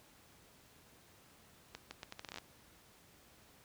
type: accelerating click train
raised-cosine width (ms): 0.2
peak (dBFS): -27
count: 12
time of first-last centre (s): 1.75-2.384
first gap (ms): 160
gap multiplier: 0.76
effects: pink hiss -63 dBFS RMS until 3.64 s + high-pass 60 Hz 12 dB/octave